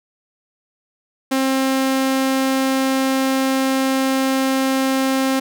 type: tone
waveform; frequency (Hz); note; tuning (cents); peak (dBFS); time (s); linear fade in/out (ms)
sawtooth; 265.9; C4; +28; -12; 1.31-5.4; 10
effects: none